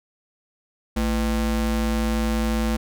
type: ring-modulated tone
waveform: square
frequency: 139.7 Hz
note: C#3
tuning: 14 cents sharp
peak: -18 dBFS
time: 0.96-2.77 s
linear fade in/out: 10 ms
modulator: 82.4 Hz
effects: none